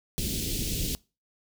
pink band-stop noise, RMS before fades -30 dBFS, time 0.18-0.95 s, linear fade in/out 0 ms, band 380 to 3000 Hz, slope 24 dB/octave, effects noise-tail reverb RT60 0.3 s tail -23 dB re dry

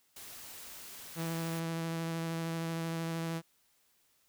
white noise, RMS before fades -48 dBFS, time 0.16-1.6 s, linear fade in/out 5 ms
sawtooth tone with vibrato, 164.81 Hz, E3, in tune, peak -30 dBFS, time 1.15-3.42 s, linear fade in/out 50 ms, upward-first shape sine, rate 13 Hz, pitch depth 11 cents each way
effects white hiss -71 dBFS RMS until 4.28 s

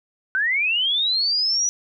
sine linear sweep, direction up, 1490 to 5920 Hz, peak -18 dBFS, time 0.35-1.69 s, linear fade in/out 0 ms, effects none

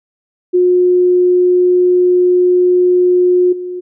sine tone with level steps, 360.1 Hz, F#4, 47 cents flat, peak -7 / -20 dBFS, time 0.53-3.81 s, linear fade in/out 20 ms, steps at 3.52 s, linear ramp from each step 10 ms, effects none

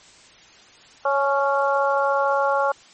harmonic tone with a mistuned harmonic, 277.2 Hz, C#4, in tune, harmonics 2 / 3 / 4 / 5, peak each -21 / -23 / -24 / -25 dBFS, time 1.05-2.72 s, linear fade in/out 5 ms, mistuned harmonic 3, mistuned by +21 cents, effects white hiss -49 dBFS RMS until 2.93 s + MP3 32 kbps

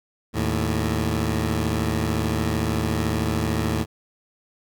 15% pulse tone pair together, 77.84 / 110 Hz, D#2 / A2, +1 / 0 cents, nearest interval tritone, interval 599 cents, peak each -18 dBFS, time 0.33-3.86 s, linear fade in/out 50 ms, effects none

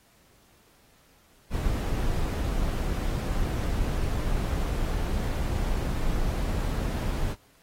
brown noise, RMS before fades -27 dBFS, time 1.5-7.36 s, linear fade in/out 50 ms, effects pink hiss -61 dBFS RMS until 7.62 s + AAC 48 kbps

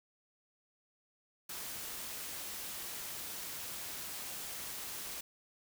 white noise, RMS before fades -43 dBFS, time 1.49-5.21 s, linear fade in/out 5 ms, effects none

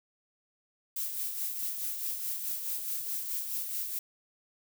violet noise with tremolo, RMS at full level -33 dBFS, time 0.96-3.99 s, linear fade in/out 5 ms, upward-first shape sine, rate 4.7 Hz, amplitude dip 45%, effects none

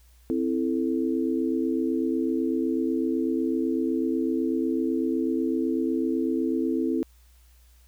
sine chord, A minor, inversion first, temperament equal, 261.6 / 329.6 / 440 Hz, C4 / E4 / A4, 0 / 0 / 0 cents, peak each -26 / -26 / -31 dBFS, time 0.3-7.03 s, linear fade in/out 0 ms, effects added 60 Hz sine -53 dBFS peak until 7.87 s + white hiss -63 dBFS RMS until 7.87 s

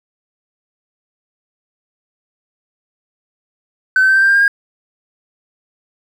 triangle tone with pitch steps, 1523 / 1537.1 / 1551.4 / 1565.8 / 1580.4 / 1595 / 1609.8 / 1624.8 Hz, F#6 / G6 / G6 / G6 / G6 / G6 / G6 / G#6, +50 / -34 / -18 / -2 / +14 / +30 / +46 / -38 cents, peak -5 dBFS, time 3.96-4.48 s, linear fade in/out 2 ms, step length 65 ms, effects tanh soft clip ceiling -5 dBFS

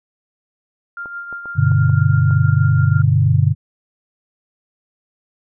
sine tone with tremolo, 1396.9 Hz, F6, in tune, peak -24 dBFS, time 0.97-3.02 s, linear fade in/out 2 ms, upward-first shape triangle, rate 6.1 Hz, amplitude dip 55%
clicks, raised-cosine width 1 ms, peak -23 dBFS, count 6, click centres 1.058 / 1.327 / 1.457 / 1.717 / 1.896 / 2.309 s
sine chord, G major, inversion none, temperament equal, 98 / 123.47 / 146.83 Hz, G2 / B2 / D3, 0 / 0 / 0 cents, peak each -15 / -15 / -15 dBFS, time 1.55-3.55 s, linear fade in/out 50 ms
effects none

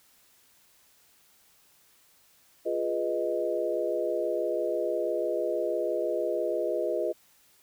sine chord, F half-diminished seventh, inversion none, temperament equal, 349.2 / 415.3 / 493.9 / 622.3 Hz, F4 / Ab4 / Cb5 / Eb5, 0 / 0 / 0 / 0 cents, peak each -32 / -33 / -32 / -30 dBFS, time 2.65-7.13 s, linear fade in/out 20 ms, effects white hiss -62 dBFS RMS until 7.62 s

